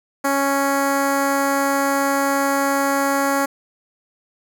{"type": "tone with notch filter", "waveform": "10% pulse", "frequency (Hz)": 277.2, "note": "C#4", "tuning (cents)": 0, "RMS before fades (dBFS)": -19, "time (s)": [0.24, 3.46], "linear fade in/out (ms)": 10, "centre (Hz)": 3700, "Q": 1.3, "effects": []}